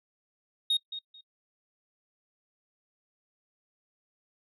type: tone with echo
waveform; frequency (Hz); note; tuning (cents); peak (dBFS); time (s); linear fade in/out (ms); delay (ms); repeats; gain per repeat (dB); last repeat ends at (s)
sine; 3729; A#7; 0; -20; 0.7-0.77; 5; 220; 2; -14; 1.21
effects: noise-tail reverb RT60 0.1 s tail -26 dB re dry + tanh soft clip ceiling -22 dBFS